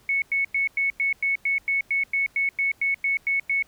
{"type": "tone bursts", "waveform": "sine", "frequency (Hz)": 2208, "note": "C#7", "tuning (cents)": -7, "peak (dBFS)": -20, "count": 16, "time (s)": [0.09, 3.625], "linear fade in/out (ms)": 2, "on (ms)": 130, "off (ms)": 97, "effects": ["pink hiss -58 dBFS RMS until 3.67 s"]}